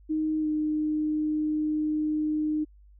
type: tone with pitch glide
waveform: sine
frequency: 311.1 to 305.8 Hz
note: D#4 to D#4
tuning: 0 to -30 cents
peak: -24 dBFS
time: 0.09-2.65 s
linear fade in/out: 20 ms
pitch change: -30 cents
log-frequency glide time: 0.4-0.47 s
effects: added 50 Hz sine -51 dBFS peak until 2.99 s